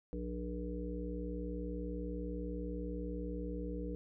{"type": "harmonic tone", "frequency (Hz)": 60, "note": "B1", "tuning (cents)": -49, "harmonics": [1, 3, 5, 7, 8], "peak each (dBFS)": [-41, -44, -44, -49, -45], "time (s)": [0.13, 3.95], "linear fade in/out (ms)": 0, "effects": []}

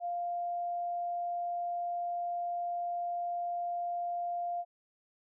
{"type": "tone", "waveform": "sine", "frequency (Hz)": 698.5, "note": "F5", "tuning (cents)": 0, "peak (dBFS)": -32, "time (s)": [0, 4.65], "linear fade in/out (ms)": 50, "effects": []}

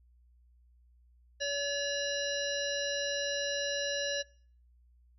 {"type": "harmonic tone", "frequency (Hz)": 569, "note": "C#5", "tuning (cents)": 45, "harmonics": [1, 3, 5, 7, 9, 10], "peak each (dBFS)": [-35, -36, -40, -39, -45, -41], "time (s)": [1.4, 4.23], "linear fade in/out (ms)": 20, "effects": ["noise-tail reverb RT60 0.5 s tail -23 dB re dry", "added 60 Hz sine -60 dBFS peak until 5.18 s"]}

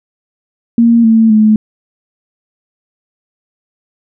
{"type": "tone with pitch steps", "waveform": "sine", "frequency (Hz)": [232.8, 224, 215.5], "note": ["A#3", "A3", "A3"], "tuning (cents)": [-2, 31, -36], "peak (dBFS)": -4, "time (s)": [0.78, 1.56], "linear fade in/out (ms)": 2, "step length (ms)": 260, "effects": []}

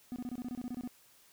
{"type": "tone bursts", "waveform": "triangle", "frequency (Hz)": 246.9, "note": "B3", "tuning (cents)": 0, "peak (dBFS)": -34, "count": 12, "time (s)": [0.12, 0.875], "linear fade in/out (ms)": 0, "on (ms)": 40, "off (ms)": 25, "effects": ["white hiss -63 dBFS RMS until 1.32 s"]}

